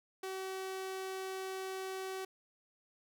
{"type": "tone", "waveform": "sawtooth", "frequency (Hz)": 380, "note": "F#4", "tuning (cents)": 46, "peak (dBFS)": -35, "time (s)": [0.23, 2.25], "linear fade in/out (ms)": 5, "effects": []}